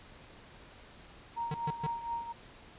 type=tone with tremolo; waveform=sine; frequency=932.3 Hz; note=A#5; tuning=in tune; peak=-31 dBFS; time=1.36-2.33 s; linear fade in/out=20 ms; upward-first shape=triangle; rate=4.2 Hz; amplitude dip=75%
type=tone bursts; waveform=square; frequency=151.4 Hz; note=D#3; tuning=47 cents flat; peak=-33 dBFS; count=3; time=1.51-1.866 s; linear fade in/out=2 ms; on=32 ms; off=130 ms
effects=pink hiss -54 dBFS RMS until 2.78 s + resampled to 8000 Hz